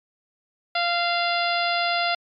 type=harmonic tone; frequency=693 Hz; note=F5; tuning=14 cents flat; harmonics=1 / 2 / 3 / 4 / 5 / 6 / 7; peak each=-24 / -27 / -29 / -30 / -31 / -32 / -32 dBFS; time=0.75-2.15 s; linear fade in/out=5 ms; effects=MP3 96 kbps